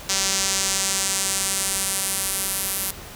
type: tone with band-pass filter sweep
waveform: sawtooth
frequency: 193.5 Hz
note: G3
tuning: 22 cents flat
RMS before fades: -24 dBFS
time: 0.09-2.91 s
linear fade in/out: 5 ms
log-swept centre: 6300 to 12000 Hz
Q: 1.7
effects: pink hiss -39 dBFS RMS until 3.15 s